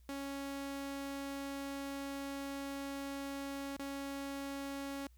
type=tone with dropouts; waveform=sawtooth; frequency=277.2 Hz; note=C#4; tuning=in tune; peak=-36 dBFS; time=0.09-5.07 s; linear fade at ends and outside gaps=1 ms; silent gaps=3.765-3.794 s; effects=added 60 Hz sine -59 dBFS peak until 5.17 s + white hiss -75 dBFS RMS until 5.17 s